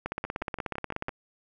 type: two click trains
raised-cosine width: 0.5 ms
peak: -21 / -16 dBFS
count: 6 / 18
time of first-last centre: 0.25-1.092 / 0.06-1.084 s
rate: 5.94 / 16.6 Hz
effects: none